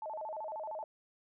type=tone with vibrato; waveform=sine; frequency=740 Hz; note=F#5; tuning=in tune; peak=-38 dBFS; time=0.02-0.84 s; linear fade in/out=2 ms; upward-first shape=square; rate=13 Hz; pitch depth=290 cents each way; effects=none